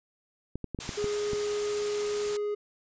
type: clicks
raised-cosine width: 3 ms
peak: -21 dBFS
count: 7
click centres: 0.556 / 0.643 / 0.747 / 0.789 / 0.892 / 1.043 / 1.333 s
type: noise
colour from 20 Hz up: white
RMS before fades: -37 dBFS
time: 0.8-2.37 s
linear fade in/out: 5 ms
type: tone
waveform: triangle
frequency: 415.3 Hz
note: G#4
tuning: in tune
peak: -26 dBFS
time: 0.97-2.55 s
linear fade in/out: 10 ms
effects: resampled to 16000 Hz